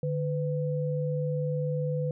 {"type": "tone pair together", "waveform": "sine", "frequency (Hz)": [149.25, 502], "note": ["D3", "B4"], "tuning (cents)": [28, 28], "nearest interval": "octave + major sixth", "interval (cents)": 2100, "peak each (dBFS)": [-28, -31], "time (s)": [0.03, 2.11], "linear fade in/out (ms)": 2, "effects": []}